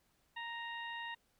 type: harmonic tone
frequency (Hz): 932.3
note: A#5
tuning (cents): 0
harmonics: 1 / 2 / 3 / 4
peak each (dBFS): -45 / -44 / -49 / -53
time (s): 0.36-1.15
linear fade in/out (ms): 10
effects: pink hiss -75 dBFS RMS until 1.39 s

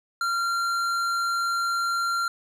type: tone with tanh clipping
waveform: sine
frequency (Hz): 1379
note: F6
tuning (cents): -22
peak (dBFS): -25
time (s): 0.21-2.28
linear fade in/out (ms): 2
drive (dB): 14
effects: none

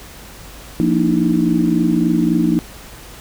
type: tone cluster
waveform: sine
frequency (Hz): 173.1 / 232.3 / 296.8 / 320.5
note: F3 / A#3 / D4 / E4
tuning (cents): -15 / -6 / +18 / -49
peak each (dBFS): -18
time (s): 0.8-2.59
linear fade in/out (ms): 0
effects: added 50 Hz sine -40 dBFS peak until 3.2 s + pink hiss -38 dBFS RMS until 3.2 s

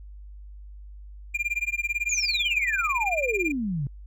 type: tone with tremolo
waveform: triangle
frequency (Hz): 2399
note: D7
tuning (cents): +36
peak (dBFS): -20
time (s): 1.34-3.52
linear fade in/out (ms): 10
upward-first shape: sine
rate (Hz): 18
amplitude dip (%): 100
type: exponential sweep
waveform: sine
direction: down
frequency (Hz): 7160 to 130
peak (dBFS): -25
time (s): 2.09-3.87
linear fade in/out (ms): 2
effects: added 50 Hz sine -40 dBFS peak until 4.06 s

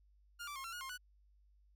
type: tone with pitch steps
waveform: sawtooth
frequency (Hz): 1412 / 1166 / 1074 / 1356 / 1442 / 1064 / 1479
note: F6 / D6 / C6 / E6 / F#6 / C6 / F#6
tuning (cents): +19 / -13 / +45 / +49 / -45 / +29 / -1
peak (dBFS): -40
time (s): 0.39-0.978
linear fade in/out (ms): 20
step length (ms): 84
effects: added 50 Hz sine -65 dBFS peak until 1.75 s

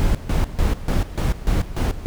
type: noise with tremolo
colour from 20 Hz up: brown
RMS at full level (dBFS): -18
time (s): 0-2.06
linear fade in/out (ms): 0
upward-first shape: square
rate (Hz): 3.4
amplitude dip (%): 80
effects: none

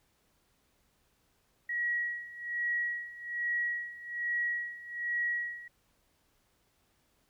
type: tone with tremolo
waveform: sine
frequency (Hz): 1912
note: A#6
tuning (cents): +43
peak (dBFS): -28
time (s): 1.69-5.68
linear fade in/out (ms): 5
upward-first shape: sine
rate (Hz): 1.2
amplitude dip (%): 85
effects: pink hiss -72 dBFS RMS until 7.29 s

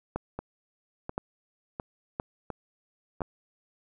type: two click trains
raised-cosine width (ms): 1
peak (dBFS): -20 / -16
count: 5 / 4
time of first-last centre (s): 0.39-3.207 / 0.16-3.218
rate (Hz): 1.42 / 0.981
effects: none

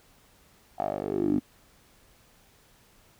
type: tone with band-pass filter sweep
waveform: 10% pulse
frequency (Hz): 50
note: G1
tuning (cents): +35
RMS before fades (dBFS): -28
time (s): 0.78-1.4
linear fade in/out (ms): 20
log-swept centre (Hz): 740 to 260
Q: 6.5
effects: pink hiss -60 dBFS RMS until 3.19 s

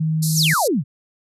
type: tone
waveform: sine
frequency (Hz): 157.9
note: D#3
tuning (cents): +26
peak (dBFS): -17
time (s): 0-0.54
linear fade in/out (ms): 10
type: band-pass noise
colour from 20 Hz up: white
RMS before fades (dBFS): -26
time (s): 0.22-0.68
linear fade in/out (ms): 10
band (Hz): 4000 to 13000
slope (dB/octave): 96
type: exponential sweep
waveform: sine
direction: down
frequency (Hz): 8372 to 115.6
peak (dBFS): -16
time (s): 0.34-0.84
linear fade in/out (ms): 50
effects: none

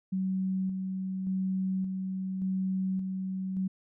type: tone with tremolo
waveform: sine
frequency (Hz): 188.8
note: F#3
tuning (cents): +35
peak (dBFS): -27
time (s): 0.12-3.68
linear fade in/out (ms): 10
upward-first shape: square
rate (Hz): 0.87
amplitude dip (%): 35
effects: none

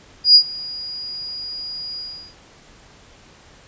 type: tone with ADSR envelope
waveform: sine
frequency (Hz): 4878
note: D#8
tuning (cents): -35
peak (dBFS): -4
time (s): 0.24-2.35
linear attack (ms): 110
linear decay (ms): 78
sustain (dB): -23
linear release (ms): 370
effects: pink hiss -48 dBFS RMS until 3.67 s + resampled to 16000 Hz

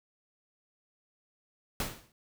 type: noise with exponential decay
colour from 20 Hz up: pink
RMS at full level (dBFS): -30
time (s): 1.8-2.12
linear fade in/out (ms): 2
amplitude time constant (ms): 68
effects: none

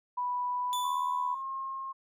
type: tone with pitch glide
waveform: sine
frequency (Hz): 986 to 994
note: B5 to B5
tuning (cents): -3 to +11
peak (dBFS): -29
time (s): 0.17-1.35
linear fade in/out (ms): 10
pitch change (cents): +14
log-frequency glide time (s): 0.46-0.92
type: tone with exponential decay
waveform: sawtooth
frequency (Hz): 3481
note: A7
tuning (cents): -19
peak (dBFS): -30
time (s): 0.73-1.42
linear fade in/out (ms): 0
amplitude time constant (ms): 150
type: tone with tremolo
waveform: sine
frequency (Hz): 1072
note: C6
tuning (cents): +42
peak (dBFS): -33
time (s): 0.83-1.93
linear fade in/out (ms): 20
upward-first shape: triangle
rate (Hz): 1.7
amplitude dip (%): 25
effects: none

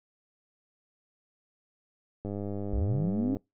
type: click train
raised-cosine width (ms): 2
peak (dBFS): -23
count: 114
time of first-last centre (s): 2.25-3.369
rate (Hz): 101
type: linear sweep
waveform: sine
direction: up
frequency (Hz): 49 to 280.2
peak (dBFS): -26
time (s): 2.73-3.35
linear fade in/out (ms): 0
effects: noise-tail reverb RT60 0.2 s tail -24 dB re dry

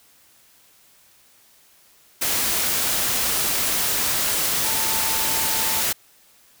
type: tone in noise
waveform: sine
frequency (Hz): 889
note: A5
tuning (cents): +18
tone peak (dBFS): -32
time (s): 4.64-5.82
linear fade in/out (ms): 10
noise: white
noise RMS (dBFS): -22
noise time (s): 2.21-5.93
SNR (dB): -13
effects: white hiss -55 dBFS RMS until 6.6 s

